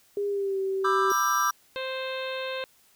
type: tone with pitch glide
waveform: sine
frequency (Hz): 405.5 to 385.4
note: G#4 to G4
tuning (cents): -41 to -29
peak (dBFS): -25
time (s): 0.17-1.12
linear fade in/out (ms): 2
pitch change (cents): -88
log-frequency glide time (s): 0.28-0.59
type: chord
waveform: triangle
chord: E minor seventh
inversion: second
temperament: just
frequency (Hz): 988.9 / 1186.7 / 1318.5 / 1582.2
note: B5 / D6 / E6 / G6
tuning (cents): +2 / +18 / 0 / +16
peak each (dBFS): -29 / -23 / -26 / -29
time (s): 0.84-1.51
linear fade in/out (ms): 10
type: tone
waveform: sawtooth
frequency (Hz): 5730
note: F8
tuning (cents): +44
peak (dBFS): -30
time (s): 1.1-1.51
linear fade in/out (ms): 2
type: harmonic tone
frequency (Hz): 523.3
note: C5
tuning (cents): 0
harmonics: 1 / 2 / 3 / 4 / 5 / 6 / 7 / 8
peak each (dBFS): -32 / -39 / -39 / -44 / -39 / -45 / -40 / -46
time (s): 1.76-2.64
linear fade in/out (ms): 0
effects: white hiss -61 dBFS RMS until 2.95 s